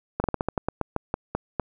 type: slowing click train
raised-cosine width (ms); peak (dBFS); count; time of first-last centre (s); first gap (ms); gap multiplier
1; -10; 13; 0.2-1.597; 40; 1.18
effects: none